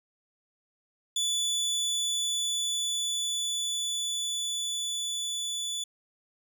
25% pulse tone with level ramp, 3466 Hz, A7, 27 cents flat, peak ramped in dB -22 to -27 dBFS, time 1.16-5.84 s, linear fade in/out 5 ms, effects none

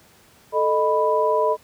sine tone cluster, 438.4 / 616 / 989 Hz, A4 / D#5 / B5, -6 / -17 / +2 cents, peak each -21 dBFS, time 0.52-1.57 s, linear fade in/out 50 ms, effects pink hiss -53 dBFS RMS until 1.63 s + high-pass 80 Hz 12 dB/octave

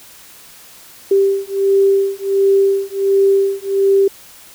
sine beating tone pair, 392 / 393.4 Hz, G4 / G4, 0 / +6 cents, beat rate 1.4 Hz, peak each -14 dBFS, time 1.11-4.08 s, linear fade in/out 5 ms, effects white hiss -41 dBFS RMS until 4.54 s

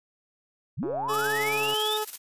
sine linear sweep, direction up, 83.6 to 3729 Hz, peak -27 dBFS, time 0.77-1.98 s, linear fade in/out 20 ms
click train, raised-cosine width 1 ms, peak -26 dBFS, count 126, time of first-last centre 0.83-1.736 s, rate 138 Hz
20% pulse tone, 428 Hz, A4, 48 cents flat, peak -22 dBFS, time 1.08-2.05 s, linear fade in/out 20 ms
blue noise with tremolo, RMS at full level -35 dBFS, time 1.13-2.18 s, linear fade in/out 10 ms, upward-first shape square, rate 18 Hz, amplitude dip 65%
effects resampled to 32000 Hz

